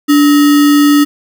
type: tone with sample-and-hold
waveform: sine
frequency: 291.1 Hz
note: D4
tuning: 15 cents flat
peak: -4 dBFS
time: 0.08-1.05 s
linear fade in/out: 20 ms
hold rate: 1575 Hz
effects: none